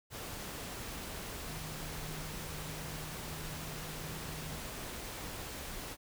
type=tone in noise; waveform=sine; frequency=155.7 Hz; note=D#3; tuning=2 cents sharp; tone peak=-46 dBFS; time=1.45-4.61 s; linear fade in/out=50 ms; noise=pink; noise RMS=-43 dBFS; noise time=0.1-5.97 s; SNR=-6 dB; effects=none